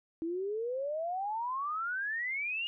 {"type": "exponential sweep", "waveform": "sine", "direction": "up", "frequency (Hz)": [320.3, 2882], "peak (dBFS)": -32, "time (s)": [0.22, 2.67], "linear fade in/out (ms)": 0, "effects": []}